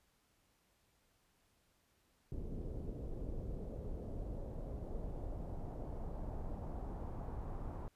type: noise with low-pass filter sweep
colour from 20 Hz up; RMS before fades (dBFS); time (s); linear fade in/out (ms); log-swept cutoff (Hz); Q
brown; -43; 2.32-7.88; 0; 420 to 980; 1.8
effects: pink hiss -75 dBFS RMS until 7.95 s + resampled to 32000 Hz

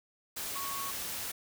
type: tone in noise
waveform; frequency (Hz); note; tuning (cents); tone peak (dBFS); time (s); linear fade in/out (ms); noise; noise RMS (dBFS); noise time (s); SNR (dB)
sine; 1108.7; C#6; 0; -38; 0.55-0.91; 10; white; -38; 0.36-1.32; -3
effects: none

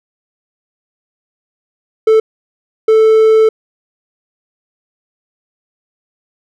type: tone bursts at uneven times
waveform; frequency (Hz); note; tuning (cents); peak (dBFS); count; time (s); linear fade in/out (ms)
triangle; 440; A4; 0; -3; 2; 2.07-2.2 / 2.88-3.49; 5
effects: none

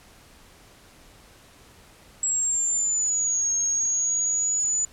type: exponential two-way sweep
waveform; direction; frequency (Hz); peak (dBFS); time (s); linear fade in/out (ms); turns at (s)
sine; down then up; 7700 to 6500 to 6990; -21; 2.23-4.85; 2; 3.55
effects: pink hiss -52 dBFS RMS until 4.92 s + low-pass 12000 Hz 12 dB/octave

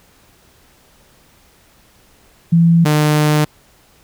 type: tone pair in turn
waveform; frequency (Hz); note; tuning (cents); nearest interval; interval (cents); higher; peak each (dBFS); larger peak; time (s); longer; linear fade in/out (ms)
sine / sawtooth; 167.8 / 150.98; E3 / D3; +31 / +48; major second; 183; first; -7; neither; 2.52-2.85 / 2.85-3.45; second; 10
effects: pink hiss -51 dBFS RMS until 4.03 s

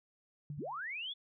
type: tone with exponential decay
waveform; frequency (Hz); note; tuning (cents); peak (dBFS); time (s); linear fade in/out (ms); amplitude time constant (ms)
sine; 146.83; D3; 0; -37; 0.5-0.81; 2; 67
type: linear sweep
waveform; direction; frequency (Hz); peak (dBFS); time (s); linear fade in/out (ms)
sine; up; 46.25 to 3520; -38; 0.57-1.14; 20
effects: none

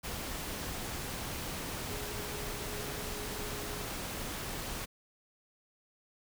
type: tone in noise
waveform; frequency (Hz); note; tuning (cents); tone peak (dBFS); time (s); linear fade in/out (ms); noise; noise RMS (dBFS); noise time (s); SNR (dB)
sine; 416.6; G#4; +5; -46; 1.88-3.87; 20; pink; -39; 0.03-4.86; -10
effects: none

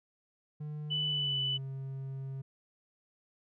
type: tone with pitch glide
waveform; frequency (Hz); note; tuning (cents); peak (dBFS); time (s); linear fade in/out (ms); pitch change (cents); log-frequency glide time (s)
triangle; 150.2 to 134.59; D3 to C3; +39 to +49; -35; 0.6-2.42; 10; -190; 1.07-1.41
type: tone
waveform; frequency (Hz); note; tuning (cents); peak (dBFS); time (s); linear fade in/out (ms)
sine; 2986; F#7; +15; -30; 0.9-1.58; 20
effects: none

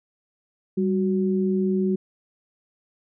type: tone pair together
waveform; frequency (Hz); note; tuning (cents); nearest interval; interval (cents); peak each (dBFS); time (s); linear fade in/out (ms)
sine; 195.04 / 370; G3 / F#4; -8 / 0; major seventh; 1108; -21 / -24; 0.77-1.96; 10
effects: none

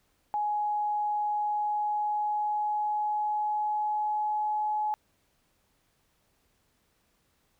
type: tone with pitch glide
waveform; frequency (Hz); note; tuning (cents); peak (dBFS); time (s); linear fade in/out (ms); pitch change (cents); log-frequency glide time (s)
sine; 837 to 847.7; G#5 to G#5; +13 to +35; -26; 0.34-4.94; 0; +22; 1.32-4.71
effects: pink hiss -71 dBFS RMS until 7.59 s

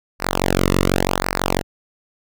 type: tone with flanger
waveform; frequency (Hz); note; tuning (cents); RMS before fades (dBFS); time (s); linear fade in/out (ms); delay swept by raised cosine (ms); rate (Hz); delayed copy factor
sawtooth; 46.07; F#1; -7; -19; 0.19-1.63; 50; 0.29 to 1.29; 0.9; -0.95
effects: none

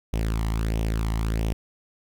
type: tone with flanger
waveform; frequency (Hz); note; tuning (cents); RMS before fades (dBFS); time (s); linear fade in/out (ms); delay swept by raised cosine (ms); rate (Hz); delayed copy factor
sawtooth; 55; A1; 0; -25; 0.13-1.53; 0; 0.33 to 1.01; 1.5; +0.6
effects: none

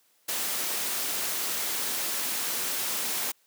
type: noise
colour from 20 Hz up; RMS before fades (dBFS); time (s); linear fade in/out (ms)
white; -30; 0.28-3.32; 10
effects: white hiss -66 dBFS RMS until 3.46 s + high-pass 200 Hz 12 dB/octave

